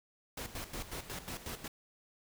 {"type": "noise with tremolo", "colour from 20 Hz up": "pink", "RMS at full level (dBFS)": -41, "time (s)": [0.37, 1.68], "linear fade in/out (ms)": 5, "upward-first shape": "square", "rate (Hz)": 5.5, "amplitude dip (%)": 70, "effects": []}